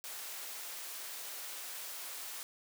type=high-pass noise; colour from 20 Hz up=white; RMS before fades=-44 dBFS; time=0.04-2.43 s; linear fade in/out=0 ms; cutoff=490 Hz; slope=12 dB/octave; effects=none